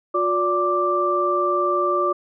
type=tone cluster; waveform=sine; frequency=359 / 579 / 1176 Hz; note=F4 / D5 / D6; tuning=+48 / -25 / +2 cents; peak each=-23 / -24 / -20 dBFS; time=0.14-2.13 s; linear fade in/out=10 ms; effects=none